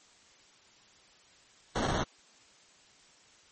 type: noise with sample-and-hold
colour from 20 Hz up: pink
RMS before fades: -30 dBFS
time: 1.75-2.04 s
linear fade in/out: 10 ms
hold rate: 2450 Hz
effects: white hiss -60 dBFS RMS until 3.51 s + MP3 32 kbps